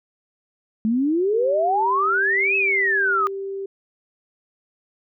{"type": "exponential two-way sweep", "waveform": "sine", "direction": "up then down", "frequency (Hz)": [212.5, 2616, 1214], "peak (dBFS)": -17, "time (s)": [0.85, 3.27], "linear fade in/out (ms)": 0, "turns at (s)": 2.56}
{"type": "tone", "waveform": "sine", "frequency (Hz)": 391.4, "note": "G4", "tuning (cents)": -3, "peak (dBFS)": -26, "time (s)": [1.33, 3.66], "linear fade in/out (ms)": 5}
{"effects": []}